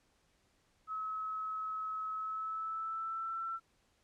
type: tone with pitch glide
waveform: sine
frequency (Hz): 1287 to 1341.7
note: E6 to E6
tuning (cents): -42 to +30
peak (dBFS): -36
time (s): 0.87-3.6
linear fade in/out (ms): 50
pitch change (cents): +72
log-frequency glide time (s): 2.13-3.43
effects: pink hiss -73 dBFS RMS until 4.03 s + low-pass 9000 Hz 12 dB/octave